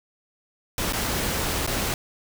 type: noise with dropouts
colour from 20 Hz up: pink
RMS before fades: -26 dBFS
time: 0.78-1.94 s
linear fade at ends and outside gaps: 1 ms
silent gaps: 0.925-0.933 / 1.665-1.675 s
effects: none